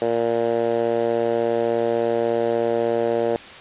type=tone with band-pass filter; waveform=10% pulse; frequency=116.54 Hz; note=A#2; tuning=in tune; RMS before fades=-21 dBFS; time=0.02-3.36 s; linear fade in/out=0 ms; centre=510 Hz; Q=2.2; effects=white hiss -39 dBFS RMS until 3.6 s + resampled to 8000 Hz